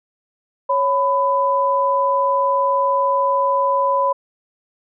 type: tone pair together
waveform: sine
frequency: 553.2 / 1000 Hz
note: C#5 / B5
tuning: -4 / +21 cents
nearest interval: minor seventh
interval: 1025 cents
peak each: -19 / -16 dBFS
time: 0.69-4.13 s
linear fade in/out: 10 ms
effects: none